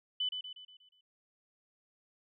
sine tone with echo, 3000 Hz, F#7, 23 cents sharp, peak -30 dBFS, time 0.2-0.29 s, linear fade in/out 5 ms, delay 120 ms, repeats 6, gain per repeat -6 dB, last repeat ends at 1.01 s, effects none

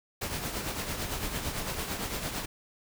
pink noise with tremolo, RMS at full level -32 dBFS, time 0.21-2.46 s, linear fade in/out 10 ms, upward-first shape triangle, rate 8.9 Hz, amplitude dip 55%, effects none

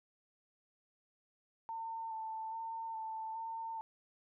sine tone with vibrato, 895 Hz, A5, 29 cents sharp, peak -39 dBFS, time 1.69-3.81 s, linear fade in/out 0 ms, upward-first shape square, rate 1.2 Hz, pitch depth 18 cents each way, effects none

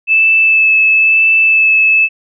sine tone with vibrato, 2622 Hz, E7, 10 cents flat, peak -6 dBFS, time 0.07-2.09 s, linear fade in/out 50 ms, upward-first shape sine, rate 1 Hz, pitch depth 12 cents each way, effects none

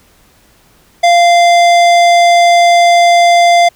sine tone with hard clipping, 693 Hz, F5, 14 cents flat, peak -6 dBFS, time 1.03-3.69 s, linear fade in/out 10 ms, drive 16 dB, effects pink hiss -48 dBFS RMS until 3.75 s

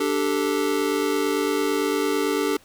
square chord, D suspended fourth, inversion none, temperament just, 293.7 / 391.6 / 440.5 Hz, D4 / G4 / A4, 0 / -2 / +2 cents, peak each -26 dBFS, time 0-2.57 s, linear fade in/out 5 ms, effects pink hiss -54 dBFS RMS until 2.64 s

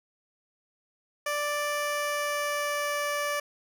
15% pulse tone with pitch glide, 587.3 to 582.9 Hz, D5 to D5, 0 to -13 cents, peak -21 dBFS, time 1.26-3.4 s, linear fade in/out 5 ms, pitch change -13 cents, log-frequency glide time 1.7-3 s, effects none

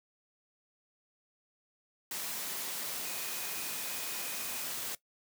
sine tone in noise, 2493 Hz, D#7, 3 cents sharp, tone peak -49 dBFS, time 3.05-4.64 s, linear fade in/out 2 ms, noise white, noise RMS -38 dBFS, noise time 2.11-4.95 s, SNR -14 dB, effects noise-tail reverb RT60 0.1 s tail -19 dB re dry + high-pass 150 Hz 12 dB/octave

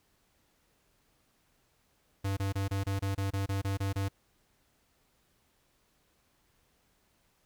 square tone bursts, 98 Hz, G2, in tune, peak -30 dBFS, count 12, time 2.24-4.086 s, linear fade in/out 10 ms, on 130 ms, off 26 ms, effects pink hiss -71 dBFS RMS until 7.45 s

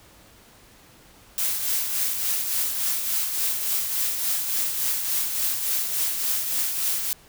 blue noise with tremolo, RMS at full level -23 dBFS, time 1.38-7.13 s, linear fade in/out 0 ms, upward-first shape triangle, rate 3.5 Hz, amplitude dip 50%, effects pink hiss -52 dBFS RMS until 7.28 s

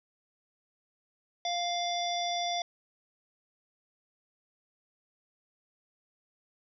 harmonic tone with a mistuned harmonic, 698.5 Hz, F5, in tune, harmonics 1 / 3 / 5 / 7 / 8, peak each -31 / -41 / -35 / -42 / -42 dBFS, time 1.45-2.62 s, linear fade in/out 2 ms, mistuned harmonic 8, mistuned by +27 cents, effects none

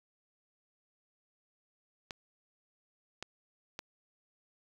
clicks, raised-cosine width 0.2 ms, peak -22 dBFS, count 3, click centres 2.108 / 3.226 / 3.791 s, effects 8-bit

